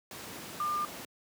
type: tone in noise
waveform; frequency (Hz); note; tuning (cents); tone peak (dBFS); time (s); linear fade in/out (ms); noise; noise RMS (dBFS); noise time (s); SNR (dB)
sine; 1200; D6; +37; -29; 0.6-0.85; 2; pink; -43; 0.11-1.05; +11
effects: high-pass 150 Hz 12 dB/octave